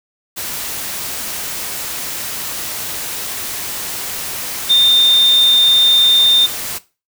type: tone in noise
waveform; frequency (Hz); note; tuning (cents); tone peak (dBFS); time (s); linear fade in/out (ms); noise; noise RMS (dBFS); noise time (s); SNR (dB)
sine; 3621; A7; +49; -7; 4.69-6.47; 20; white; -24; 0.36-6.79; +14
effects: noise-tail reverb RT60 0.3 s tail -18 dB re dry